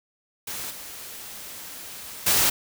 white noise with level steps, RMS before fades -33 / -39 / -20 dBFS, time 0.47-2.5 s, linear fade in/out 5 ms, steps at 0.7 / 2.26 s, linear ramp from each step 10 ms, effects none

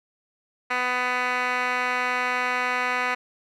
15% pulse tone with band-pass filter, 249.4 Hz, B3, 17 cents sharp, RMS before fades -25 dBFS, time 0.7-3.15 s, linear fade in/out 10 ms, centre 1700 Hz, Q 8, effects none

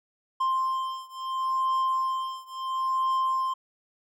triangle beating tone pair, 1049 / 1049.73 Hz, C6 / C6, +4 / +5 cents, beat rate 0.73 Hz, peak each -26 / -27 dBFS, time 0.4-3.54 s, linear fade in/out 10 ms, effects none

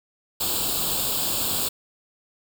white noise with comb filter, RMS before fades -25 dBFS, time 0.4-1.69 s, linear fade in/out 10 ms, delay 0.25 ms, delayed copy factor +0.85, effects none

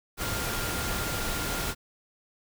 sine tone in noise, 1400 Hz, F6, 4 cents sharp, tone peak -38 dBFS, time 0.17-1.75 s, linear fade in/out 50 ms, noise pink, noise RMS -31 dBFS, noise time 0.17-1.75 s, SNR -10 dB, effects none

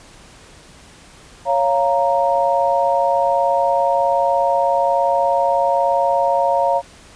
sine chord, Bb minor, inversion first, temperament equal with one note detuned, 554.4 / 695.6 / 932.3 Hz, Db5 / F5 / Bb5, 0 / -7 / 0 cents, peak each -18 dBFS, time 1.45-6.82 s, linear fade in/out 50 ms, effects pink hiss -44 dBFS RMS until 7.15 s + resampled to 22050 Hz

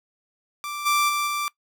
sawtooth tone with level steps, 1174.7 Hz, D6, in tune, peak -26 / -15 / -19 / -21 dBFS, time 0.64-1.48 s, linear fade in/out 0 ms, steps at 0.85 / 1.08 / 1.26 s, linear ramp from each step 20 ms, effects noise-tail reverb RT60 0.1 s tail -21 dB re dry

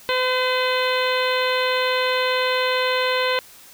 harmonic tone with a mistuned harmonic, 509 Hz, C5, 48 cents flat, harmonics 1 / 2 / 3 / 4 / 5 / 6 / 7 / 8, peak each -22 / -25 / -27 / -28 / -29 / -30 / -30 / -31 dBFS, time 0.09-3.39 s, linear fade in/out 0 ms, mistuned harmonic 8, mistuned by +26 cents, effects white hiss -46 dBFS RMS until 3.73 s

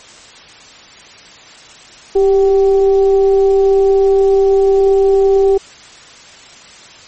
sine tone with frequency modulation, 392 Hz, G4, in tune, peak -7 dBFS, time 2.15-5.58 s, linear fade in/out 10 ms, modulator 375 Hz, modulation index 0.34, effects white hiss -38 dBFS RMS until 7.07 s + MP3 32 kbps

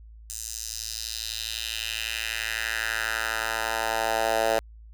10% pulse tone with high-pass filter sweep, 111.9 Hz, A2, 30 cents sharp, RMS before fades -29 dBFS, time 0.3-4.59 s, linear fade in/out 0 ms, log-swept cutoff 7200 to 600 Hz, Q 2.2, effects added 55 Hz sine -44 dBFS peak until 4.93 s

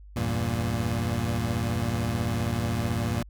25% pulse chord, E diminished, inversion none, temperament equal, 82.41 / 98 / 116.54 Hz, E2 / G2 / Bb2, 0 / 0 / 0 cents, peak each -28 / -28 / -24 dBFS, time 0.16-3.23 s, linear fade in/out 5 ms, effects added 50 Hz sine -44 dBFS peak until 3.29 s

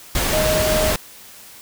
sine tone in noise, 622 Hz, D#5, 1 cent flat, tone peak -18 dBFS, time 0.33-0.92 s, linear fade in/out 2 ms, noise pink, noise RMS -20 dBFS, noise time 0.15-0.96 s, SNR -1 dB, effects white hiss -42 dBFS RMS until 1.61 s

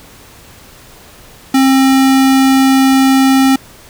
square tone, 266.7 Hz, C4, 33 cents sharp, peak -7 dBFS, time 1.54-3.56 s, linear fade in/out 5 ms, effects pink hiss -39 dBFS RMS until 3.89 s

